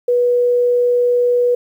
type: tone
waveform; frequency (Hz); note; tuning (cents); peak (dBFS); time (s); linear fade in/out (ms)
sine; 487.7; B4; -22; -11; 0.08-1.55; 5
effects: 8-bit